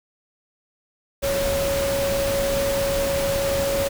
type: tone in noise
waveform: sine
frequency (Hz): 554.4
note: C#5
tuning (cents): 0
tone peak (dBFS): -21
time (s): 1.22-3.89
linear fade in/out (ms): 20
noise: pink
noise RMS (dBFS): -27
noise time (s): 1.22-3.89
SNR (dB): +3
effects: none